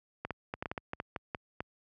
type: clicks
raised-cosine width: 0.5 ms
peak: -20 dBFS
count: 12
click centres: 0.25 / 0.307 / 0.539 / 0.625 / 0.658 / 0.715 / 0.778 / 0.934 / 1.001 / 1.162 / 1.348 / 1.605 s
effects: high-pass 60 Hz 12 dB/octave